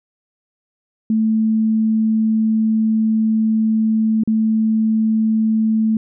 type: tone with dropouts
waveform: sine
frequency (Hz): 220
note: A3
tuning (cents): 0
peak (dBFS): -13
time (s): 1.1-5.97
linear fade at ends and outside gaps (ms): 2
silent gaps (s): 4.236-4.275
effects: none